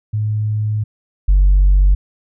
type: tone pair in turn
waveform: sine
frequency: 106.8 / 47.57 Hz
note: G#2 / F#1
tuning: +49 / +49 cents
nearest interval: octave + major second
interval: 1400 cents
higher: first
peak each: -15 / -6 dBFS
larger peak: second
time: 0.13-0.84 / 1.28-1.95 s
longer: first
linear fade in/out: 10 ms
effects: tanh soft clip ceiling -5 dBFS